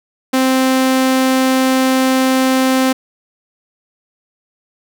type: tone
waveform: sawtooth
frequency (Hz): 261.2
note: C4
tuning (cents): -3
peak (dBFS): -7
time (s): 0.33-2.93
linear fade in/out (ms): 10
effects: none